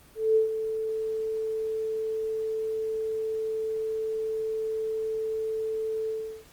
sine tone with ADSR envelope, 440 Hz, A4, in tune, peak -17 dBFS, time 0.15-6.45 s, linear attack 210 ms, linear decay 120 ms, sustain -10 dB, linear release 360 ms, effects pink hiss -55 dBFS RMS until 6.52 s + Opus 24 kbps

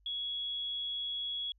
sine tone, 3348 Hz, G#7, 13 cents sharp, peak -34 dBFS, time 0.06-1.52 s, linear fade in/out 2 ms, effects added 50 Hz sine -64 dBFS peak until 1.58 s

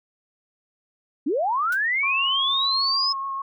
sine linear sweep, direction up, 245.5 to 5180 Hz, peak -20 dBFS, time 1.26-3.13 s, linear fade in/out 10 ms
white noise with exponential decay, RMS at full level -32 dBFS, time 1.72-1.8 s, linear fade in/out 5 ms, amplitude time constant 16 ms
sine tone with vibrato, 1088 Hz, C#6, 33 cents flat, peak -26 dBFS, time 2.03-3.42 s, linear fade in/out 5 ms, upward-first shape triangle, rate 6.7 Hz, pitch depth 18 cents each way
effects none

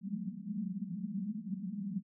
pink band-pass noise, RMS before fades -39 dBFS, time 0.01-2.03 s, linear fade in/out 50 ms, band 180 to 220 Hz, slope 96 dB/octave, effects none

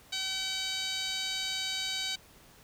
15% pulse tone with band-pass filter, 763 Hz, G5, 47 cents flat, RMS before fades -34 dBFS, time 0.12-2.16 s, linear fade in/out 10 ms, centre 4600 Hz, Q 5.9, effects pink hiss -57 dBFS RMS until 2.63 s

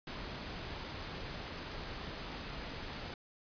pink noise, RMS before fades -43 dBFS, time 0.07-3.14 s, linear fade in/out 2 ms, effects resampled to 11025 Hz

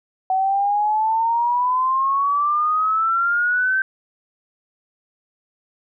sine exponential sweep, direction up, 750 to 1558 Hz, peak -16 dBFS, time 0.3-3.82 s, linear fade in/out 2 ms, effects none

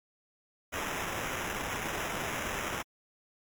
violet noise with sample-and-hold, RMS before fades -35 dBFS, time 0.72-2.83 s, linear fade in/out 20 ms, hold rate 4410 Hz, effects MP3 96 kbps

